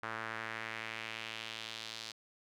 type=tone with band-pass filter sweep; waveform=sawtooth; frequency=111.9 Hz; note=A2; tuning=30 cents sharp; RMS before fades=-43 dBFS; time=0.03-2.12 s; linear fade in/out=5 ms; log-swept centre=1400 to 4400 Hz; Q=2; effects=none